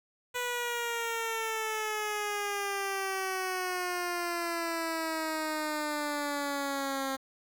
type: exponential sweep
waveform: 10% pulse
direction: down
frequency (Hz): 493.9 to 266.8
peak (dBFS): -23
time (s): 0.34-7.17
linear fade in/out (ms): 20
effects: 9-bit